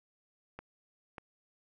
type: clicks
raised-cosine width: 0.5 ms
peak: -28 dBFS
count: 2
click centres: 0.59 / 1.182 s
effects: none